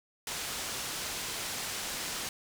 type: low-pass noise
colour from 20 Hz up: white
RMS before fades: -37 dBFS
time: 0.27-2.29 s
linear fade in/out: 2 ms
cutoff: 8000 Hz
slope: 12 dB/octave
effects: none